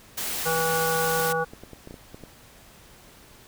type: noise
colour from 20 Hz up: white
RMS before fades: -30 dBFS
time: 0.17-1.33 s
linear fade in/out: 10 ms
type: harmonic tone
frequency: 162.6 Hz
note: E3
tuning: 23 cents flat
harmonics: 1 / 3 / 5 / 7 / 9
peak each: -34 / -26 / -29 / -31 / -29 dBFS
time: 0.45-1.45 s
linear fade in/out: 20 ms
type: clicks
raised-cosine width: 2 ms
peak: -27 dBFS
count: 9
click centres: 1.199 / 1.535 / 1.636 / 1.733 / 1.874 / 1.909 / 1.942 / 2.145 / 2.237 s
effects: pink hiss -51 dBFS RMS until 3.47 s